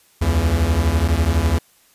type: beating tone pair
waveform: 45% pulse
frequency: 71.2 / 83.2 Hz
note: C#2 / E2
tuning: +47 / +17 cents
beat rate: 12 Hz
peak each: -19 / -17 dBFS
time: 0.21-1.59 s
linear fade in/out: 10 ms
effects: white hiss -55 dBFS RMS until 1.94 s + resampled to 32000 Hz